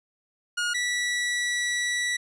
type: tone pair in turn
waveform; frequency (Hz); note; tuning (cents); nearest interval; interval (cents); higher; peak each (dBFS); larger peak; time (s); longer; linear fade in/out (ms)
sawtooth; 1435 / 1950.1; F6 / B6; +47 / -22; perfect fourth; 531; second; -21; neither; 0.57-0.74 / 0.74-2.17; second; 10
effects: resampled to 22050 Hz + 10-bit